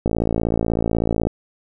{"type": "click train", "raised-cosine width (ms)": 2, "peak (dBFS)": -6, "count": 69, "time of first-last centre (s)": [0.06, 1.27], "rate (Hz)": 56.2, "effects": []}